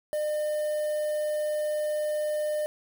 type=tone with quantisation; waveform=triangle; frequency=604 Hz; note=D5; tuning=48 cents sharp; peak=-24 dBFS; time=0.13-2.66 s; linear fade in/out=0 ms; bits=7; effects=none